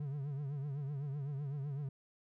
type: tone with vibrato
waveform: triangle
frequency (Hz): 141.4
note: C#3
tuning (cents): +35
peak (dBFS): -35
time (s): 0-1.89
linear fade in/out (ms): 5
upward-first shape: triangle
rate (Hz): 7.9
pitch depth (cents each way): 120
effects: none